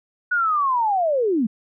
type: linear sweep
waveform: sine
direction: down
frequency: 1480 to 200.5 Hz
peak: -17 dBFS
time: 0.31-1.47 s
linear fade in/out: 10 ms
effects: none